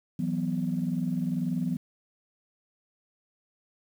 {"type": "chord", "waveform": "sine", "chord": "E suspended second", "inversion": "none", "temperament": "equal", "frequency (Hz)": [164.81, 185, 246.9], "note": ["E3", "F#3", "B3"], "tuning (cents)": [0, 0, 0], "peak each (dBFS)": -30, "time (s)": [0.19, 1.77], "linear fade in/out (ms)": 5, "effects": ["tanh soft clip ceiling -18 dBFS", "9-bit"]}